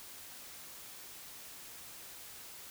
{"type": "silence", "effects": ["white hiss -50 dBFS RMS until 2.7 s"]}